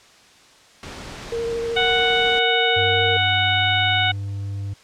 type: noise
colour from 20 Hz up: pink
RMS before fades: -35 dBFS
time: 0.83-2.39 s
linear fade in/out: 0 ms
type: tone with vibrato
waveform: sine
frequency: 463.7 Hz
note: A#4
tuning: 9 cents flat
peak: -22 dBFS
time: 1.32-3.17 s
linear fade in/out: 5 ms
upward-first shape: triangle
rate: 13 Hz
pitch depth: 16 cents each way
type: harmonic tone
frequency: 740 Hz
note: F#5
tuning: in tune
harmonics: 1 / 2 / 3 / 4 / 5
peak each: -23 / -23 / -23 / -23 / -23 dBFS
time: 1.76-4.12 s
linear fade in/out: 10 ms
type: tone with pitch glide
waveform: triangle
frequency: 98 to 99.71 Hz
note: G2 to G2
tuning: 0 to +30 cents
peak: -23 dBFS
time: 2.76-4.74 s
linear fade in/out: 10 ms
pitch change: +30 cents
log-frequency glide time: 3.24-3.7 s
effects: white hiss -50 dBFS RMS until 4.83 s + low-pass 6000 Hz 12 dB/octave